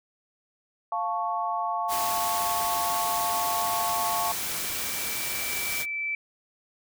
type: chord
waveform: sine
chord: F augmented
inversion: none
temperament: equal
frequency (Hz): 698.5 / 880 / 1108.7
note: F5 / A5 / C#6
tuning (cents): 0 / 0 / 0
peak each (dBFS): -30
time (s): 0.92-4.32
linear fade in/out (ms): 2
type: noise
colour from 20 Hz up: white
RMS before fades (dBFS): -31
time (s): 1.88-5.86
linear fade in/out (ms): 50
type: tone with exponential growth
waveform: sine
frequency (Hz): 2321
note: D7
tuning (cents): -21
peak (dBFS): -26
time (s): 2.51-6.15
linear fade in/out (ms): 2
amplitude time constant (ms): 790
effects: none